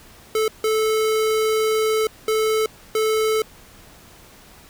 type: tone bursts at uneven times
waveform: square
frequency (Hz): 436.5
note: A4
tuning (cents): -14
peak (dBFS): -18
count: 4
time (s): 0.35-0.48 / 0.64-2.07 / 2.28-2.66 / 2.95-3.42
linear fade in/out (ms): 2
effects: pink hiss -47 dBFS RMS until 4.69 s